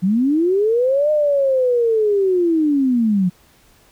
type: linear two-way sweep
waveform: sine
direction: up then down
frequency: 173.8 to 612 to 173.8 Hz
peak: -13 dBFS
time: 0.02-3.3 s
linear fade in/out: 20 ms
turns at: 1.11 s
effects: pink hiss -53 dBFS RMS until 3.91 s